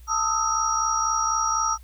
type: tone cluster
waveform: sine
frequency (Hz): 889 / 1249 / 1313 / 5720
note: A5 / D#6 / E6 / F8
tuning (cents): +18 / +6 / -7 / +41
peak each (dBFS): -28 / -26 / -25 / -27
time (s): 0.07-1.78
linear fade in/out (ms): 50
effects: added 60 Hz sine -43 dBFS peak until 1.83 s + white hiss -59 dBFS RMS until 1.83 s